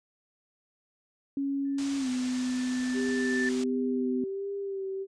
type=tone with pitch glide; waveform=sine; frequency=277.2 to 252.7 Hz; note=C#4 to B3; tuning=0 to +40 cents; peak=-27 dBFS; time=1.37-4.24 s; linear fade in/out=2 ms; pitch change=-160 cents; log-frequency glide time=1.98-2.09 s
type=tone with exponential growth; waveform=sine; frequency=1767 Hz; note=A6; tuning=7 cents sharp; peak=-27 dBFS; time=1.65-3.49 s; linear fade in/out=2 ms; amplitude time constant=400 ms
type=low-pass noise; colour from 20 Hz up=white; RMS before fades=-43 dBFS; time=1.78-3.64 s; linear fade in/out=5 ms; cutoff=7800 Hz; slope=24 dB/octave
type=tone with vibrato; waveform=sine; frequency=392 Hz; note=G4; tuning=in tune; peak=-31 dBFS; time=2.93-5.07 s; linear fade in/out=50 ms; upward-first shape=sine; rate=1.4 Hz; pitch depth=32 cents each way
effects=resampled to 22050 Hz